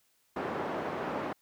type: band-pass noise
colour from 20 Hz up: pink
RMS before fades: -35 dBFS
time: 0.36-1.33 s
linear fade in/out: 5 ms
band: 270 to 1200 Hz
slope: 12 dB/octave
effects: white hiss -71 dBFS RMS until 1.41 s